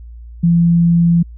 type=tone; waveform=sine; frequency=170 Hz; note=F3; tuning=46 cents flat; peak=-8 dBFS; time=0.43-1.23 s; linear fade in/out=10 ms; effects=added 58 Hz sine -31 dBFS peak until 1.37 s